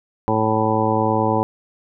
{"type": "harmonic tone", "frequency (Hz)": 109.7, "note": "A2", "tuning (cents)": -5, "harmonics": [1, 2, 3, 4, 5, 7, 8, 9], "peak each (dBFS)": [-24, -24, -24, -24, -24, -24, -24, -24], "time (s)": [0.28, 1.43], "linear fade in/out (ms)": 0, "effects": []}